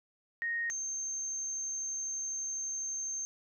sine tone pair in turn, 1863 / 6336 Hz, A#6 / G8, -2 / +18 cents, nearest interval octave + major sixth, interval 2120 cents, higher second, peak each -31 / -34 dBFS, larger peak first, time 0.42-0.7 / 0.7-3.25 s, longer second, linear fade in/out 0 ms, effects none

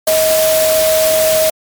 sine tone in noise, 632 Hz, D#5, 27 cents sharp, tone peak -10 dBFS, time 0.07-1.5 s, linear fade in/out 5 ms, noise white, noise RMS -17 dBFS, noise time 0.07-1.5 s, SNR +4 dB, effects MP3 96 kbps

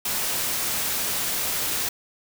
white noise, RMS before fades -26 dBFS, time 0.05-1.89 s, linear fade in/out 5 ms, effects none

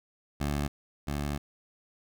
15% pulse tone pair in turn, 72.4 / 72.4 Hz, D2 / D2, -24 / -24 cents, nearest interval unison, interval 0 cents, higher neither, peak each -22 / -24 dBFS, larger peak first, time 0.4-0.68 / 1.07-1.38 s, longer second, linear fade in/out 10 ms, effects none

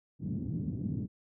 pink band-pass noise, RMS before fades -35 dBFS, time 0.19-1.08 s, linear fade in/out 50 ms, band 100 to 250 Hz, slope 24 dB/octave, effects none

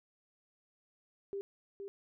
sine tone with echo, 396.8 Hz, G4, 21 cents sharp, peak -36 dBFS, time 1.33-1.41 s, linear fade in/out 0 ms, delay 470 ms, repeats 1, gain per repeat -5 dB, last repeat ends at 1.88 s, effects none

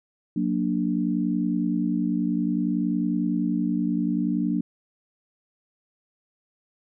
sine chord, Gb augmented, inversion none, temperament equal with one note detuned, 182.45 / 233.1 / 293.7 Hz, Gb3 / Bb3 / D4, -24 / 0 / 0 cents, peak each -26 dBFS, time 0.36-4.61 s, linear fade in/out 5 ms, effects none

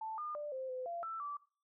sine tone with pitch steps, 881 / 1212 / 591 / 523 / 510 / 686 / 1328 / 1160 Hz, A5 / D#6 / D5 / C5 / C5 / F5 / E6 / D6, +2 / -46 / +11 / -1 / -44 / -31 / +12 / -22 cents, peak -39 dBFS, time 0.01-1.37 s, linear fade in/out 5 ms, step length 170 ms, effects noise-tail reverb RT60 0.4 s tail -18 dB re dry

